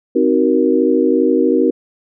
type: chord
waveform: sine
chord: C half-diminished seventh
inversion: none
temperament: just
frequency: 261.6 / 314 / 376.7 / 470.9 Hz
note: C4 / Eb4 / Gb4 / Bb4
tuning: 0 / +16 / +31 / +18 cents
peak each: -16 dBFS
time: 0.15-1.71 s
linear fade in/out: 10 ms
effects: none